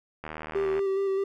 click train, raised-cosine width 0.5 ms, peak -21 dBFS, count 44, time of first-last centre 0.24-0.792 s, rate 77.9 Hz
triangle tone with vibrato, 390 Hz, G4, 9 cents flat, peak -22 dBFS, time 0.55-1.24 s, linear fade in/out 5 ms, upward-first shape square, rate 4.8 Hz, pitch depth 17 cents each way
effects none

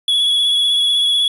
triangle tone with vibrato, 3383 Hz, G#7, 31 cents sharp, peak -11 dBFS, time 0.08-1.28 s, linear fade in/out 2 ms, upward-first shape triangle, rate 16 Hz, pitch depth 34 cents each way, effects resampled to 32000 Hz + 7-bit

